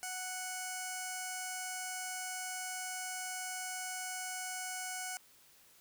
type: tone with notch filter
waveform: 5% pulse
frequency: 740 Hz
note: F#5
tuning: in tune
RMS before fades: -41 dBFS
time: 0.03-5.17 s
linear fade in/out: 0 ms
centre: 3700 Hz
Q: 0.97
effects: white hiss -63 dBFS RMS until 5.8 s